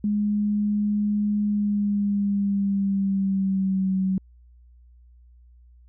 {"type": "tone with pitch glide", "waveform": "sine", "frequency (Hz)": [207.7, 189.36], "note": ["G#3", "F#3"], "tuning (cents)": [0, 40], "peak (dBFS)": -20, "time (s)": [0.04, 4.18], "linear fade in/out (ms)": 2, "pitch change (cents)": -160, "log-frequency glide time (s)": [1.44, 3.95], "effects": ["added 60 Hz sine -49 dBFS peak until 5.88 s"]}